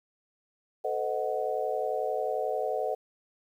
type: chord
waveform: sine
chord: A diminished seventh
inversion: none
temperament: equal with one note detuned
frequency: 440 / 511.3 / 622.3 / 740 Hz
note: A4 / C5 / Eb5 / Gb5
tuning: 0 / -40 / 0 / 0 cents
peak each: -33 dBFS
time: 0.84-2.95 s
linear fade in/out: 10 ms
effects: 10-bit